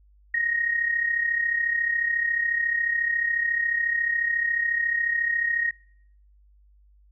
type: tone with amplitude modulation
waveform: sine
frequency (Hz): 1871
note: A#6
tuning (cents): +6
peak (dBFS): -19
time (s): 0.34-5.71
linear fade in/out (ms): 5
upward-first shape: sine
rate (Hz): 34.1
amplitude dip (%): 60
effects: noise-tail reverb RT60 0.7 s tail -26 dB re dry + added 50 Hz sine -54 dBFS peak until 7.11 s